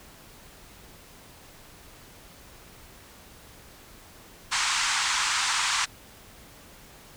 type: band-pass noise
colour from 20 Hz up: pink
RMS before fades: -26 dBFS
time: 4.51-5.86 s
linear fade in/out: 20 ms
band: 920 to 8500 Hz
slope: 48 dB/octave
effects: pink hiss -50 dBFS RMS until 7.16 s